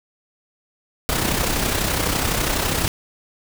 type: noise with amplitude modulation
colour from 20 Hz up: pink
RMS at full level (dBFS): -19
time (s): 1.09-2.88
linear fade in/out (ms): 0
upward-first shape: sine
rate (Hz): 32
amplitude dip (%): 50
effects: none